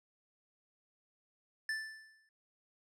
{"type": "tone with exponential decay", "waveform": "square", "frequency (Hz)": 1760, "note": "A6", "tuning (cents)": 0, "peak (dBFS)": -33, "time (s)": [1.69, 2.29], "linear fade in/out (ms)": 2, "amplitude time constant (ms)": 130, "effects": ["low-pass 8000 Hz 12 dB/octave"]}